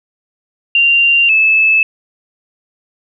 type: tone pair in turn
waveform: sine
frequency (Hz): 2776 / 2613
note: F7 / E7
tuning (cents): -11 / -16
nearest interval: minor second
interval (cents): 105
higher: first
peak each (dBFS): -7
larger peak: neither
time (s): 0.75-1.29 / 1.29-1.83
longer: neither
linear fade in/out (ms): 2
effects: none